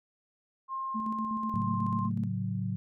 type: tone with pitch glide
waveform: sine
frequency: 1063 to 1053.8 Hz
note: C6 to C6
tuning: +27 to +12 cents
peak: -32 dBFS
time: 0.68-2.1 s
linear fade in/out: 50 ms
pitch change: -15 cents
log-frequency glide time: 1.09-1.75 s
type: tone with tremolo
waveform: sine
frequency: 220 Hz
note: A3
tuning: in tune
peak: -31 dBFS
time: 0.94-2.29 s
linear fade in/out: 20 ms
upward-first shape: square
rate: 8.1 Hz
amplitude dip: 50%
type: chord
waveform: sine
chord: F# minor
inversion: first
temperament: equal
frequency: 110 / 138.59 / 185 Hz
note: A2 / C#3 / F#3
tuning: 0 / 0 / 0 cents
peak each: -33 / -37 / -33 dBFS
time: 1.54-2.76 s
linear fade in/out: 0 ms
effects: none